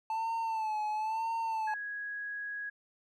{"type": "tone with vibrato", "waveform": "triangle", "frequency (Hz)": 880, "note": "A5", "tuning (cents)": 0, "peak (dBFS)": -29, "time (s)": [0.1, 1.74], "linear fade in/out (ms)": 2, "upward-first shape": "sine", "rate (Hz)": 1, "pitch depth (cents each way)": 62}
{"type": "tone", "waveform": "sine", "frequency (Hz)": 1661.2, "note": "G#6", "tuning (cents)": 0, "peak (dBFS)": -36, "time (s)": [1.67, 2.7], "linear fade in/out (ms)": 10}
{"effects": []}